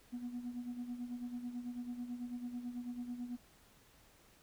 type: tone with tremolo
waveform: sine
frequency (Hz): 243.6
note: B3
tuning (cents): -24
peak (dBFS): -36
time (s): 0.12-3.37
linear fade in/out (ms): 20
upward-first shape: sine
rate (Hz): 9.1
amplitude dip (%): 70
effects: tanh soft clip ceiling -36 dBFS + pink hiss -65 dBFS RMS until 4.42 s